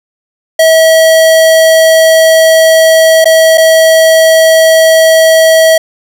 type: tone with dropouts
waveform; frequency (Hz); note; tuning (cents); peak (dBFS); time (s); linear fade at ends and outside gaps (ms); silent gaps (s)
square; 645; E5; -38; -3; 0.59-5.78; 5; 3.244-3.255 / 3.575-3.579
effects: 7-bit